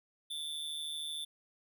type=tone with amplitude modulation; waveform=square; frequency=3520 Hz; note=A7; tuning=in tune; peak=-35 dBFS; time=0.3-1.25 s; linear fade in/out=10 ms; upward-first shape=sine; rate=153 Hz; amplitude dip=70%; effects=none